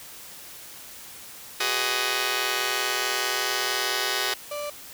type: chord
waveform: 5% pulse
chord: G# minor seventh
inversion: third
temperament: just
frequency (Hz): 373.8 / 415.3 / 498.4 / 623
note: F#4 / G#4 / B4 / D#5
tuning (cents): +18 / 0 / +16 / +2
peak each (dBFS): -18 / -18 / -21 / -21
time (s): 1.6-4.34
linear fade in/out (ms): 5
type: tone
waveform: 35% pulse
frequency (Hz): 587.3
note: D5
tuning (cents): 0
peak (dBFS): -28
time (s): 4.51-4.7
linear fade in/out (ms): 5
effects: white hiss -43 dBFS RMS until 4.93 s